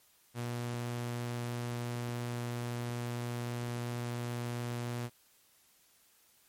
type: tone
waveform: sawtooth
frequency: 120.2 Hz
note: B2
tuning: 46 cents flat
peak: -31 dBFS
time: 0.34-5.1 s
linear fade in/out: 50 ms
effects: white hiss -66 dBFS RMS until 6.48 s + MP3 64 kbps